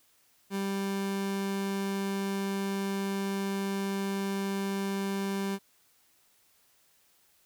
30% pulse tone, 196.4 Hz, G3, 4 cents sharp, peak -27 dBFS, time 0.5-5.59 s, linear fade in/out 50 ms, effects white hiss -66 dBFS RMS until 7.45 s

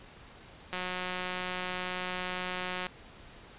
click train, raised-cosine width 0.3 ms, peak -19 dBFS, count 390, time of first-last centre 0.73-2.867 s, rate 182 Hz, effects pink hiss -52 dBFS RMS until 3.58 s + resampled to 8000 Hz

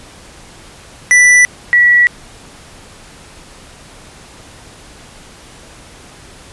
square / sine tone pair in turn, 1975.5 / 1940.4 Hz, B6 / B6, 0 / -31 cents, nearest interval unison, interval 31 cents, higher first, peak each -5 dBFS, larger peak neither, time 1.11-1.45 / 1.73-2.07 s, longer neither, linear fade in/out 0 ms, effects pink hiss -38 dBFS RMS until 6.52 s + resampled to 24000 Hz

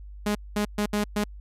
sawtooth tone bursts at uneven times, 207.9 Hz, G#3, 2 cents sharp, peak -19 dBFS, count 5, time 0.26-0.35 / 0.56-0.65 / 0.78-0.86 / 0.93-1.04 / 1.16-1.24 s, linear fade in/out 5 ms, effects added 50 Hz sine -39 dBFS peak until 1.4 s + resampled to 32000 Hz

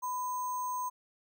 sine tone with sample-and-hold, 1000 Hz, B5, 21 cents sharp, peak -32 dBFS, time 0.02-0.9 s, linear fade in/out 20 ms, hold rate 7350 Hz, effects none

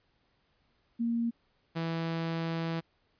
sine / sawtooth tone pair in turn, 233.1 / 164.83 Hz, A#3 / E3, 0 / 0 cents, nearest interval tritone, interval 600 cents, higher first, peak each -27 dBFS, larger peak neither, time 0.99-1.31 / 1.75-2.81 s, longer second, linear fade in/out 20 ms, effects pink hiss -72 dBFS RMS until 3.19 s + resampled to 11025 Hz

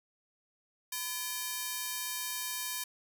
5% pulse ring-modulated tone, 1367 Hz, F6, 37 cents flat, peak -20 dBFS, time 0.92-2.84 s, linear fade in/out 5 ms, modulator 357 Hz, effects none

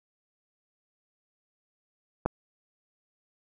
clicks, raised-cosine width 1 ms, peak -28 / -11 dBFS, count 2, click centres 2.254 / 2.26 s, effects none

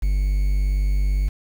triangle tone with quantisation, 48.96 Hz, G1, 1 cent flat, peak -15 dBFS, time 0.02-1.29 s, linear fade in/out 10 ms, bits 7, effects none

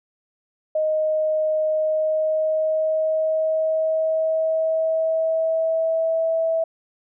sine tone with pitch glide, 622.3 to 652.5 Hz, D#5 to E5, 0 to -18 cents, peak -18 dBFS, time 0.75-6.64 s, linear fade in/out 5 ms, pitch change +82 cents, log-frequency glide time 1.68-6.33 s, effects none

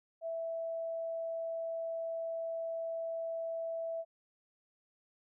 sine tone, 659.3 Hz, E5, in tune, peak -35 dBFS, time 0.21-4.05 s, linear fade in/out 50 ms, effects none

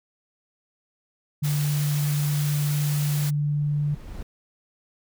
sine tone, 146.83 Hz, D3, in tune, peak -21 dBFS, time 1.42-3.95 s, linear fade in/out 10 ms
white noise, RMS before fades -34 dBFS, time 1.43-3.31 s, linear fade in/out 20 ms
brown noise with exponential growth, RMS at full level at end -34 dBFS, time 2.85-4.23 s, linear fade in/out 5 ms, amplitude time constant 300 ms
effects none

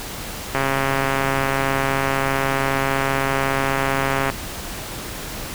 click train, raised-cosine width 0.5 ms, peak -5 dBFS, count 511, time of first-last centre 0.55-4.3 s, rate 136 Hz, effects pink hiss -31 dBFS RMS until 5.54 s

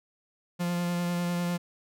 45% pulse tone with vibrato, 174.61 Hz, F3, in tune, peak -27 dBFS, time 0.59-1.58 s, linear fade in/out 20 ms, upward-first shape sine, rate 10 Hz, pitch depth 14 cents each way, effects none

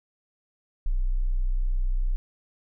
sine tone, 31.2 Hz, B0, 19 cents sharp, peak -21 dBFS, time 0.86-2.16 s, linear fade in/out 0 ms, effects none

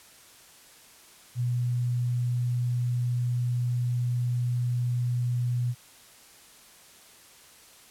sine tone, 122.3 Hz, B2, 16 cents flat, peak -24 dBFS, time 1.35-5.75 s, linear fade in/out 50 ms, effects white hiss -53 dBFS RMS until 7.9 s + low-pass 12000 Hz 12 dB/octave

